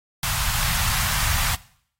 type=band-stop noise; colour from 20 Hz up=pink; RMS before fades=-23 dBFS; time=0.23-1.55 s; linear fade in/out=2 ms; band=150 to 850 Hz; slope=24 dB/octave; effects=noise-tail reverb RT60 0.6 s tail -20 dB re dry + AAC 48 kbps